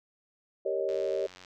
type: chord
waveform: sine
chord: Eb dominant seventh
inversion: first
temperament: equal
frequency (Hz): 392 / 466.2 / 554.4 / 622.3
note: G4 / Bb4 / Db5 / Eb5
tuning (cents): 0 / 0 / 0 / 0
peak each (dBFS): -32 / -35 / -32 / -34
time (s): 0.65-1.27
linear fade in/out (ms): 10
type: click train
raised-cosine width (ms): 0.2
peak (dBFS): -31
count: 52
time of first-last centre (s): 0.89-1.448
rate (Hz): 91.4
effects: none